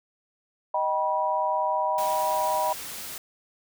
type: chord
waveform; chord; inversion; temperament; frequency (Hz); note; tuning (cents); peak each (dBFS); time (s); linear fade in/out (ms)
sine; Eb augmented; none; just; 622.3 / 777.8 / 972.3; Eb5 / G5 / B5; 0 / -14 / -27; -28 / -29 / -25; 0.74-2.73; 5
type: noise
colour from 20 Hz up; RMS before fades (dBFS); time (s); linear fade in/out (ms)
white; -37; 1.98-3.18; 2
effects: none